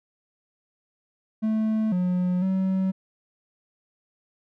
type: tone with pitch steps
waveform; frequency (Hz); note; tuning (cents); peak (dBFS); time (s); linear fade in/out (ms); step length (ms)
triangle; 218.4 / 180.5 / 189.5; A3 / F#3 / F#3; -13 / -43 / +42; -19; 1.42-2.92; 20; 500
effects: none